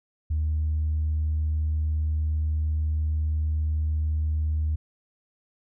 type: tone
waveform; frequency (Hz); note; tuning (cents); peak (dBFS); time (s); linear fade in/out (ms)
sine; 77.2; D#2; -13; -21; 0.3-4.76; 10
effects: tanh soft clip ceiling -19 dBFS